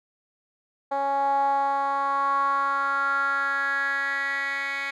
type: tone with band-pass filter sweep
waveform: 10% pulse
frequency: 277.2 Hz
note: C#4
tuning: in tune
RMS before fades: -25 dBFS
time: 0.91-4.91 s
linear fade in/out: 10 ms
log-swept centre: 720 to 2300 Hz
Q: 5.6
effects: none